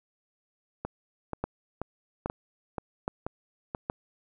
two click trains, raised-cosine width 1 ms, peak -18 / -15 dBFS, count 7 / 4, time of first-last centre 0.85-3.749 / 1.44-3.899 s, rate 2.07 / 1.22 Hz, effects none

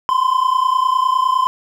triangle tone pair together, 1016.7 / 1046.5 Hz, B5 / C6, +50 / 0 cents, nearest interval minor second, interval 50 cents, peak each -14 dBFS, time 0.09-1.47 s, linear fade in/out 0 ms, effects none

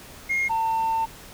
sine tone pair in turn, 2140 / 899.8 Hz, C7 / A5, +38 / +39 cents, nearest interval octave + minor third, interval 1499 cents, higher first, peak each -19 / -19 dBFS, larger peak neither, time 0.29-0.49 / 0.49-1.06 s, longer second, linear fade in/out 20 ms, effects tanh soft clip ceiling -19 dBFS + pink hiss -44 dBFS RMS until 1.33 s

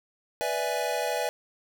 square chord, E dominant seventh, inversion second, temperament equal, 493.9 / 587.3 / 659.3 / 830.6 Hz, B4 / D5 / E5 / G#5, 0 / 0 / 0 / 0 cents, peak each -33 dBFS, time 0.41-1.29 s, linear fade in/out 0 ms, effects none

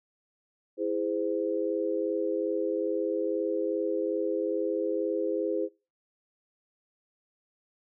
sine chord, E augmented, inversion none, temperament just, 329.6 / 412 / 515 Hz, E4 / G#4 / B#4, 0 / -14 / -28 cents, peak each -31 dBFS, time 0.77-5.69 s, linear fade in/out 50 ms, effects noise-tail reverb RT60 0.3 s tail -23 dB re dry

